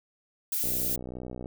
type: noise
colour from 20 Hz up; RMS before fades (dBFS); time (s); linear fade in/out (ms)
violet; -29; 0.52-0.96; 5
type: click train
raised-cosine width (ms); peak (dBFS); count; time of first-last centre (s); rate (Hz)
2; -25; 52; 0.64-1.459; 62.3
effects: none